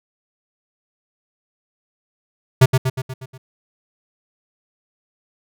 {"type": "tone with echo", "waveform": "square", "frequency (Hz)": 130.3, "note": "C3", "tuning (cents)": -7, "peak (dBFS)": -7, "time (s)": [2.61, 2.66], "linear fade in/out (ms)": 10, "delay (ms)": 120, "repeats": 6, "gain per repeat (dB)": -5, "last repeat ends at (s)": 3.38, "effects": []}